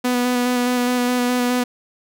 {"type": "tone with vibrato", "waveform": "sawtooth", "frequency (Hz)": 246.9, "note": "B3", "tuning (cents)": 0, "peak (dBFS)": -13, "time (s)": [0.04, 1.64], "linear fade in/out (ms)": 10, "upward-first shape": "square", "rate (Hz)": 4.8, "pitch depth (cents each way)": 13, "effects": []}